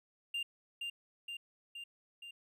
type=tone with echo; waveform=triangle; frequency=2794 Hz; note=F7; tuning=in tune; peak=-33 dBFS; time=0.34-0.43 s; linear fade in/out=5 ms; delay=470 ms; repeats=4; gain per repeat=-3 dB; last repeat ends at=2.31 s; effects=none